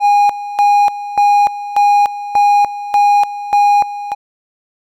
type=tone with tremolo; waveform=triangle; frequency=819 Hz; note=G#5; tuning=24 cents flat; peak=-5 dBFS; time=0-4.15 s; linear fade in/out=50 ms; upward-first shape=square; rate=1.7 Hz; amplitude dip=80%; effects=none